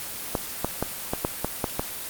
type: clicks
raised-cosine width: 1 ms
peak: -9 dBFS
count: 8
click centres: 0.352 / 0.646 / 0.826 / 1.135 / 1.249 / 1.446 / 1.642 / 1.795 s
effects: white hiss -34 dBFS RMS until 2.09 s + Opus 24 kbps

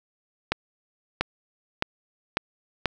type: accelerating click train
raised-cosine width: 0.3 ms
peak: -6 dBFS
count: 5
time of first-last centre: 0.52-2.857 s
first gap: 690 ms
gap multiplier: 0.89
effects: none

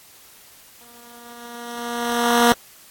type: tone with exponential growth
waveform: 10% pulse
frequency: 237.5 Hz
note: A#3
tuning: 33 cents sharp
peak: -3 dBFS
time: 0.81-2.52 s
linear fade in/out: 0 ms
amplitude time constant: 370 ms
effects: white hiss -48 dBFS RMS until 2.9 s + AAC 64 kbps

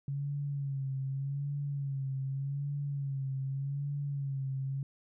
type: tone with vibrato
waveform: sine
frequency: 138.59 Hz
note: C#3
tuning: in tune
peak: -32 dBFS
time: 0.08-4.83 s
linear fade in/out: 2 ms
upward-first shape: sine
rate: 0.84 Hz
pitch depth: 57 cents each way
effects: none

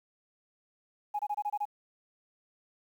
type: tone bursts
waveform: sine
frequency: 830.6 Hz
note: G#5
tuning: in tune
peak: -28 dBFS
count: 7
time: 1.14-1.654 s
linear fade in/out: 10 ms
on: 52 ms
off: 25 ms
effects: tanh soft clip ceiling -24 dBFS + 10-bit

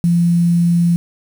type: tone with quantisation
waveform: sine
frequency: 171.7 Hz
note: F3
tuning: 29 cents flat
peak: -10 dBFS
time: 0.04-0.96 s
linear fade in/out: 0 ms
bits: 6
effects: none

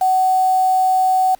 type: tone with quantisation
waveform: sine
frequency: 750 Hz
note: F#5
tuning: 23 cents sharp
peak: -12 dBFS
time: 0.01-1.35 s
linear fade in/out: 5 ms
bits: 5
effects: pink hiss -53 dBFS RMS until 1.39 s

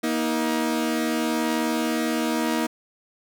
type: tone pair together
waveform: sawtooth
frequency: 237.2 / 316.6 Hz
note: A#3 / D#4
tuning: +30 / +30 cents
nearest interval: perfect fourth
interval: 500 cents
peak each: -21 dBFS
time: 0.03-2.67 s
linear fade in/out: 10 ms
effects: none

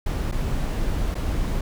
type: noise with dropouts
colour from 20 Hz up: brown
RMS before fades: -24 dBFS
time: 0.06-1.61 s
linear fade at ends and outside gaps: 5 ms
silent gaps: 0.315-0.322 / 1.145-1.152 s
effects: none

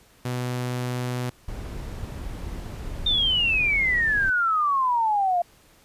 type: tone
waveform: sawtooth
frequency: 124.3 Hz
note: B2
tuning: 12 cents sharp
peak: -22 dBFS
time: 0.25-1.3 s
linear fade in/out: 5 ms
type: noise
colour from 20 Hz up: brown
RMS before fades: -33 dBFS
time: 1.48-4.3 s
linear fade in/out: 5 ms
type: exponential sweep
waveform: sine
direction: down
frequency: 3652 to 685 Hz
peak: -19 dBFS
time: 3.06-5.42 s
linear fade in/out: 5 ms
effects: pink hiss -56 dBFS RMS until 5.84 s + resampled to 32000 Hz

